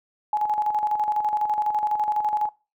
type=tone with tremolo; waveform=sine; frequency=844 Hz; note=G#5; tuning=28 cents sharp; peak=-19 dBFS; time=0.33-2.49 s; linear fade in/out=2 ms; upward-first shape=square; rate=12 Hz; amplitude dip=55%; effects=noise-tail reverb RT60 0.3 s tail -21 dB re dry